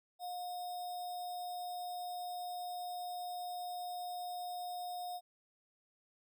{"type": "tone with sample-and-hold", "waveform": "sine", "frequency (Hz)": 715, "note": "F5", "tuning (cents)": 41, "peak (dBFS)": -39, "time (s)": [0.19, 5.21], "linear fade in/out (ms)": 50, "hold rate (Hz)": 4410, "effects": []}